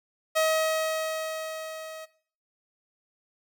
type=tone with level ramp; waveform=sawtooth; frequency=635 Hz; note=D#5; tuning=35 cents sharp; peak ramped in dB=-17 to -36 dBFS; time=0.35-2.06 s; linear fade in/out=20 ms; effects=noise-tail reverb RT60 0.5 s tail -17 dB re dry